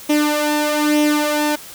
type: tone with flanger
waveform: sawtooth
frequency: 298.7 Hz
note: D4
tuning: 29 cents sharp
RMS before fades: -17 dBFS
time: 0.09-1.56 s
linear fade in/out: 10 ms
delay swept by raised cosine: 0.33 to 2.23 ms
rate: 1.1 Hz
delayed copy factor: +0.65
effects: white hiss -37 dBFS RMS until 1.74 s